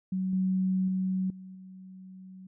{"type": "tone with level steps", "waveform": "sine", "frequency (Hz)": 187.4, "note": "F#3", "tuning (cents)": 22, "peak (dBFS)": [-27, -24, -26, -42, -44], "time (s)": [0.12, 2.47], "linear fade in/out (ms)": 5, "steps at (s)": [0.33, 0.88, 1.3, 1.55], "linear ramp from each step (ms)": 2, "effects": []}